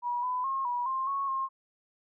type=tone with pitch steps; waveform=sine; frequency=967 / 1002 / 1076 / 971 / 1057 / 1103 / 1068 Hz; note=B5 / B5 / C6 / B5 / C6 / C#6 / C6; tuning=-37 / +25 / +48 / -30 / +17 / -9 / +35 cents; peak=-28 dBFS; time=0.02-1.49 s; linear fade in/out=50 ms; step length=210 ms; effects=none